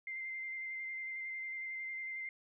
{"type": "tone with vibrato", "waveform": "sine", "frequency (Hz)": 2088, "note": "C7", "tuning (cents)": -4, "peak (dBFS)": -39, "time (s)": [0.07, 2.29], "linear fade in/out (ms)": 2, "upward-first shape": "square", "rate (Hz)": 11, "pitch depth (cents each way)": 12, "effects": []}